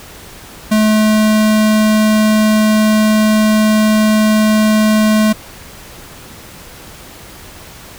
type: tone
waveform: square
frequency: 215.3 Hz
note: A3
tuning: 37 cents flat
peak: -9 dBFS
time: 0.71-5.33 s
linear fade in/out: 10 ms
effects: pink hiss -35 dBFS RMS until 7.98 s